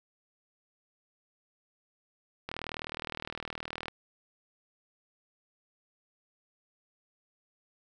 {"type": "click train", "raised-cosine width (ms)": 0.3, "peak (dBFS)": -20, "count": 56, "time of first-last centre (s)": [2.49, 3.882], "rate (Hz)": 39.5, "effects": []}